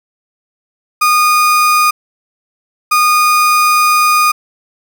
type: tone bursts at uneven times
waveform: 35% pulse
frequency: 1228 Hz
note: D#6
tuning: 23 cents flat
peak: -6 dBFS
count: 2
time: 1.01-1.91 / 2.91-4.32 s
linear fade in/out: 10 ms
effects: none